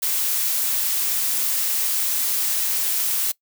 blue noise, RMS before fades -22 dBFS, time 0.02-3.32 s, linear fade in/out 10 ms, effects noise-tail reverb RT60 0.1 s tail -21 dB re dry

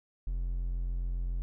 triangle tone, 43.65 Hz, F1, in tune, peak -28 dBFS, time 0.27-1.42 s, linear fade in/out 0 ms, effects none

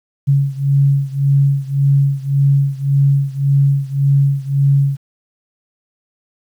sine beating tone pair, 138.59 / 140.39 Hz, C#3 / C#3, 0 / +22 cents, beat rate 1.8 Hz, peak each -13 / -15 dBFS, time 0.27-4.97 s, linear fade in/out 20 ms, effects 8-bit

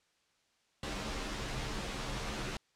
pink noise with comb filter, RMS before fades -38 dBFS, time 0.83-2.57 s, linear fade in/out 2 ms, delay 12 ms, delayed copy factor -0.75, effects white hiss -73 dBFS RMS until 2.75 s + low-pass 6000 Hz 12 dB/octave

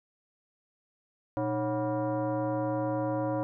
sine tone with frequency modulation, 120.2 Hz, B2, 46 cents flat, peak -27 dBFS, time 1.37-3.43 s, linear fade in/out 0 ms, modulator 428 Hz, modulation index 1.7, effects none

